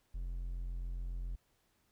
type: tone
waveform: triangle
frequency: 43.65 Hz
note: F1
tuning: in tune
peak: -35 dBFS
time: 0.14-1.36 s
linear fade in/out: 10 ms
effects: pink hiss -75 dBFS RMS until 1.91 s